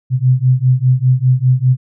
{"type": "beating tone pair", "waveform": "sine", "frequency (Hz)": [125.6, 130.6], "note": ["B2", "C3"], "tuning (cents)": [30, -3], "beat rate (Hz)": 5, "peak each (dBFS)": -12, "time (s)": [0.1, 1.77], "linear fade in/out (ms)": 50, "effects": []}